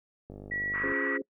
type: click train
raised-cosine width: 2 ms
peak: -30 dBFS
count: 32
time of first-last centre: 0.3-0.92 s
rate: 50 Hz
type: tone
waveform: sine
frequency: 1934 Hz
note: B6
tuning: 37 cents flat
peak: -30 dBFS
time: 0.51-1.18 s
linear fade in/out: 10 ms
type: band-pass noise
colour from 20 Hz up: pink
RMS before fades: -38 dBFS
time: 0.73-1.18 s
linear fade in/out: 20 ms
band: 1100 to 2100 Hz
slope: 48 dB/octave
type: chord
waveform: sine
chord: Db major seventh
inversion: none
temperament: equal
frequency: 277.2 / 349.2 / 415.3 / 523.3 Hz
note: Db4 / F4 / Ab4 / C5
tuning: 0 / 0 / 0 / 0 cents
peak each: -34 / -39 / -36 / -39 dBFS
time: 0.83-1.22 s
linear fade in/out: 5 ms
effects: noise-tail reverb RT60 0.1 s tail -23 dB re dry